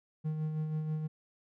triangle tone with tremolo, 155.3 Hz, D#3, 3 cents flat, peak -28 dBFS, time 0.24-1.08 s, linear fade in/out 20 ms, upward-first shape sine, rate 6.2 Hz, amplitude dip 40%, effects none

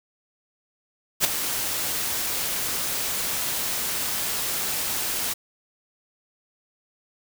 white noise with ADSR envelope, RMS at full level -17 dBFS, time 1.2-5.34 s, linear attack 48 ms, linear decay 5 ms, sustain -10 dB, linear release 13 ms, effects none

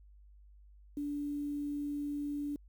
sine tone with quantisation, 289.8 Hz, D4, 23 cents flat, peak -34 dBFS, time 0.97-2.56 s, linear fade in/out 2 ms, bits 10, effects added 50 Hz sine -55 dBFS peak until 2.68 s

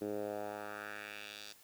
10% pulse tone with band-pass filter sweep, 103.83 Hz, G#2, in tune, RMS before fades -43 dBFS, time 0.01-1.53 s, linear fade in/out 10 ms, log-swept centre 360 to 4800 Hz, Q 1.9, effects white hiss -62 dBFS RMS until 1.63 s

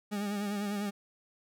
40% pulse tone with vibrato, 204.1 Hz, G#3, 30 cents flat, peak -31 dBFS, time 0.11-0.91 s, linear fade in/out 20 ms, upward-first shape triangle, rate 10 Hz, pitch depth 54 cents each way, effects none

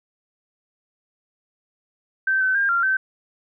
sine tone with pitch steps, 1552 / 1526 / 1605 / 1384 / 1543 Hz, G6 / G6 / G6 / F6 / G6, -18 / -47 / +40 / -16 / -28 cents, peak -17 dBFS, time 2.27-2.97 s, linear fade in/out 5 ms, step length 140 ms, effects none

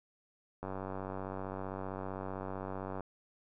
click train, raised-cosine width 1 ms, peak -26 dBFS, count 228, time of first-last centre 0.63-3.007 s, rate 95.5 Hz, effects none

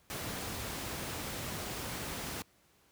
pink noise, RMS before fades -39 dBFS, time 0.1-2.42 s, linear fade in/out 0 ms, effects pink hiss -67 dBFS RMS until 2.91 s + high-pass 60 Hz 12 dB/octave

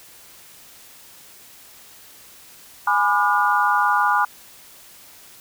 sine chord, G# diminished seventh, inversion none, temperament just, 830.6 / 996.7 / 1196.1 / 1435.3 Hz, G#5 / B5 / D6 / F6, 0 / +16 / +31 / +47 cents, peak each -21 dBFS, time 2.87-4.25 s, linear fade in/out 5 ms, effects white hiss -46 dBFS RMS until 5.4 s

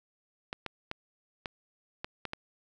clicks, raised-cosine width 0.3 ms, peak -19 dBFS, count 7, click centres 0.529 / 0.663 / 0.914 / 1.458 / 2.045 / 2.253 / 2.334 s, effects none

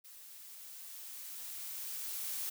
blue noise with level ramp, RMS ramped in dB -54 to -38 dBFS, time 0.04-2.5 s, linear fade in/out 10 ms, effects none

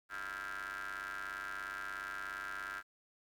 30% pulse ring-modulated tone, 97 Hz, G2, 18 cents flat, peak -35 dBFS, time 0.09-2.83 s, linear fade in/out 50 ms, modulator 1490 Hz, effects 12-bit

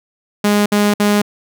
sawtooth tone bursts, 206.5 Hz, G#3, 10 cents flat, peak -7 dBFS, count 3, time 0.44-1.218 s, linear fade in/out 5 ms, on 220 ms, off 59 ms, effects none

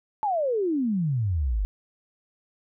sine exponential sweep, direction down, 884 to 45.65 Hz, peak -22 dBFS, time 0.23-1.65 s, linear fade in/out 0 ms, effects none

